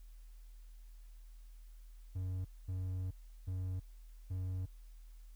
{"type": "tone bursts at uneven times", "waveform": "triangle", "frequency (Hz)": 92.5, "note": "F#2", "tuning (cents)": 0, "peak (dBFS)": -34, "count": 4, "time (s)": [[2.15, 2.45], [2.68, 3.11], [3.47, 3.8], [4.3, 4.66]], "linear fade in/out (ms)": 10, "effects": ["added 40 Hz sine -51 dBFS peak until 5.35 s", "white hiss -72 dBFS RMS until 5.35 s"]}